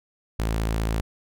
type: tone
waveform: sawtooth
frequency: 55 Hz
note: A1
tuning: in tune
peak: -19 dBFS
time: 0.39-1.01 s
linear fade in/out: 5 ms
effects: none